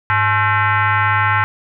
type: tone with frequency modulation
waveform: sine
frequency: 103.83 Hz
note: G#2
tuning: in tune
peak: -12 dBFS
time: 0.1-1.44 s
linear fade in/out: 0 ms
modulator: 482 Hz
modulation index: 3.9
effects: none